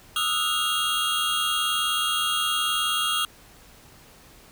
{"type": "tone cluster", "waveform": "square", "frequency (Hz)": [1228, 1307, 1444, 2800, 3275], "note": ["D#6", "E6", "F#6", "F7", "G#7"], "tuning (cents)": [-23, -15, -43, 4, -25], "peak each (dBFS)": [-32, -30, -35, -29, -27], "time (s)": [0.16, 3.25], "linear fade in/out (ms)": 2, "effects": ["pink hiss -51 dBFS RMS until 4.51 s"]}